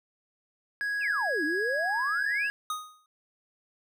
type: tone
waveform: triangle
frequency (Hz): 1660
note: G#6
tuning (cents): -1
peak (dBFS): -26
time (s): 0.81-2.5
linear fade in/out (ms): 0
type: exponential two-way sweep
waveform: sine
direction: down then up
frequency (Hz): 2879 to 290.3 to 2879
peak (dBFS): -29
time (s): 1-2.5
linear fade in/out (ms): 50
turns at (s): 1.44
type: tone with exponential decay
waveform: square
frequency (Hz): 1244.5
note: D#6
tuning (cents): 0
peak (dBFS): -28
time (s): 2.7-3.06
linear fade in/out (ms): 2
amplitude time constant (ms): 77
effects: none